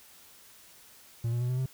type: tone with pitch steps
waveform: triangle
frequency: 116.54 / 119.89 / 123.33 / 126.87 / 130.51 Hz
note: A#2 / A#2 / B2 / B2 / C3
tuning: 0 / +49 / -2 / +47 / -4 cents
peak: -25 dBFS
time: 1.24-1.66 s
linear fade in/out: 5 ms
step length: 84 ms
effects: white hiss -55 dBFS RMS until 1.73 s